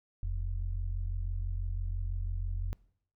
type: tone pair together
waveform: sine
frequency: 41.27 / 87.31 Hz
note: E1 / F2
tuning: +3 / 0 cents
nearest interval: octave + minor second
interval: 1297 cents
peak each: -32 / -36 dBFS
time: 0.23-2.73 s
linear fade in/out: 0 ms
effects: noise-tail reverb RT60 0.7 s tail -23 dB re dry